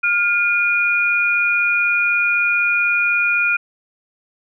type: tone pair together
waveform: sine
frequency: 1413 / 2436 Hz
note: F6 / D#7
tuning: +20 / -37 cents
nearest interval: major sixth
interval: 943 cents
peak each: -18 / -16 dBFS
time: 0.03-3.57 s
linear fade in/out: 10 ms
effects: none

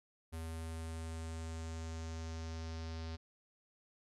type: tone with low-pass filter sweep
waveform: square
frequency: 81.3 Hz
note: E2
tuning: 23 cents flat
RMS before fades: -43 dBFS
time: 0.32-3.17 s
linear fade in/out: 20 ms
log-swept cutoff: 11000 to 4800 Hz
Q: 2.6
effects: none

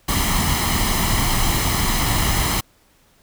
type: noise with comb filter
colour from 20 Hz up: pink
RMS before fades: -19 dBFS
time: 0.08-2.61 s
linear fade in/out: 10 ms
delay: 0.98 ms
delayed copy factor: +0.6
effects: pink hiss -57 dBFS RMS until 3.22 s

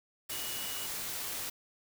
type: tone in noise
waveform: sine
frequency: 2918 Hz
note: F#7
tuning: 25 cents flat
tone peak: -44 dBFS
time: 0.31-0.87 s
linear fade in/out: 10 ms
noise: white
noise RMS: -38 dBFS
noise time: 0.29-1.5 s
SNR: -9 dB
effects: none

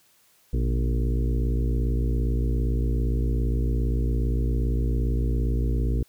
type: harmonic tone with a mistuned harmonic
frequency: 57.5 Hz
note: A#1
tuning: 23 cents flat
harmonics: 1 / 2 / 4 / 5 / 6 / 7 / 8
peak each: -22 / -28 / -34 / -36 / -38 / -39 / -40 dBFS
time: 0.53-6.03 s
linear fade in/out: 5 ms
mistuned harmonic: 2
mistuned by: +140 cents
effects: white hiss -61 dBFS RMS until 6.08 s

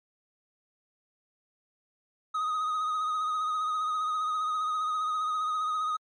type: tone with vibrato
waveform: triangle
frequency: 1252 Hz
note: D#6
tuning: 10 cents sharp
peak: -25 dBFS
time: 2.34-5.97 s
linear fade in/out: 10 ms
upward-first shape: sine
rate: 15 Hz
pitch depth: 35 cents each way
effects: MP3 48 kbps

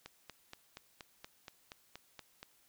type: click train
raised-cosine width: 0.2 ms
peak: -29 dBFS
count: 11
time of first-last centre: 0.06-2.43 s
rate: 4.22 Hz
effects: white hiss -69 dBFS RMS until 2.68 s

